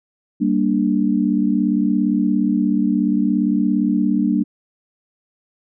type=chord; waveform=sine; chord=G minor; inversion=none; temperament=equal; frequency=196 / 233.1 / 293.7 Hz; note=G3 / Bb3 / D4; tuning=0 / 0 / 0 cents; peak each=-19 dBFS; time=0.4-4.44 s; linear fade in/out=20 ms; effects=none